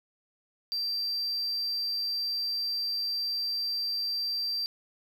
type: tone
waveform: sine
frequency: 4699 Hz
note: D8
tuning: in tune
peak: -26 dBFS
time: 0.72-4.66 s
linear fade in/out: 0 ms
effects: tanh soft clip ceiling -27 dBFS + 9-bit